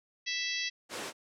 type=harmonic tone; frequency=659.3 Hz; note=E5; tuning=in tune; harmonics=3 / 4 / 5 / 6 / 7 / 8 / 9; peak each=-37 / -38 / -39 / -40 / -40 / -41 / -42 dBFS; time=0.26-0.7 s; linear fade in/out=20 ms
type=noise; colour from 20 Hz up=pink; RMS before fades=-37 dBFS; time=0.89-1.13 s; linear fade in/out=50 ms
effects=high-pass 300 Hz 12 dB/octave + low-pass 9000 Hz 12 dB/octave